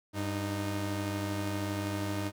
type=tone pair together; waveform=sawtooth; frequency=98.52 / 308.2 Hz; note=G2 / D#4; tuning=+9 / -16 cents; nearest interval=octave + minor sixth; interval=1975 cents; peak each=-30 / -31 dBFS; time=0.13-2.32 s; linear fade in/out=50 ms; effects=none